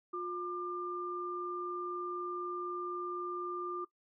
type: tone pair together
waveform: sine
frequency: 355.6 / 1196 Hz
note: F4 / D6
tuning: +31 / +31 cents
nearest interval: octave + major sixth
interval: 2100 cents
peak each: -39 / -38 dBFS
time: 0.13-3.85 s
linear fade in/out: 10 ms
effects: noise-tail reverb RT60 0.1 s tail -20 dB re dry